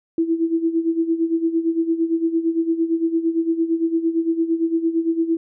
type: tone with tremolo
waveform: sine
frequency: 329.6 Hz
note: E4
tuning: in tune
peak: -14 dBFS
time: 0.18-5.37 s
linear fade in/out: 2 ms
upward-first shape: sine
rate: 8.8 Hz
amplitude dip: 75%
effects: none